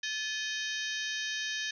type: harmonic tone with a mistuned harmonic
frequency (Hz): 622.3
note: D#5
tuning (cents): 0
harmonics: 3 / 4 / 5 / 6 / 7 / 8 / 9 / 10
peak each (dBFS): -36 / -42 / -40 / -40 / -47 / -46 / -44 / -44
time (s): 0.03-1.71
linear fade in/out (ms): 5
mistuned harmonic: 3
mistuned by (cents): -130
effects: none